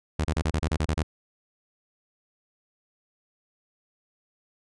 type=tone bursts; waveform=sawtooth; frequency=77.9 Hz; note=D#2; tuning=3 cents sharp; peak=-19 dBFS; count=10; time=0.19-1.03 s; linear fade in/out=5 ms; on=57 ms; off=30 ms; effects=resampled to 22050 Hz